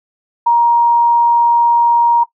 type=tone; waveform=sine; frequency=942 Hz; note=A#5; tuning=18 cents sharp; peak=-7 dBFS; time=0.46-2.24 s; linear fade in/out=10 ms; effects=noise-tail reverb RT60 0.1 s tail -19 dB re dry